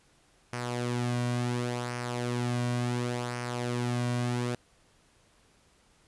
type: tone with flanger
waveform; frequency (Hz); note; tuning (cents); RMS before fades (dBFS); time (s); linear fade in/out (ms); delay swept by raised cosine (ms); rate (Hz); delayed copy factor
sawtooth; 121.9; B2; -22; -31; 0.53-4.55; 0; 0.26 to 2.36; 0.7; -0.55
effects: pink hiss -64 dBFS RMS until 6.07 s + resampled to 24000 Hz